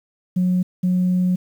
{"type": "tone pair in turn", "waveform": "sine", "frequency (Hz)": [181.8, 181.8], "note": ["F#3", "F#3"], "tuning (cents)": [-30, -30], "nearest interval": "unison", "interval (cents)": 0, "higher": "neither", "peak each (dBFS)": -14, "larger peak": "neither", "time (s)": [[0.36, 0.63], [0.83, 1.36]], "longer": "second", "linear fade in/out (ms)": 10, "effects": ["tanh soft clip ceiling -12 dBFS", "8-bit"]}